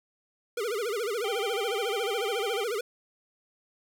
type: tone with vibrato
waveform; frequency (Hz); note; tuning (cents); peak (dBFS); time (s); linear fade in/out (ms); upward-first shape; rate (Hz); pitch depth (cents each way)
square; 440; A4; 0; -29; 0.57-2.81; 5; sine; 14; 190
type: harmonic tone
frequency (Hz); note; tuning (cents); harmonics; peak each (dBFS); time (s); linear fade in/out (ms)
784; G5; 0; 1 / 3 / 4; -36 / -40 / -38; 1.24-2.64; 5
effects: none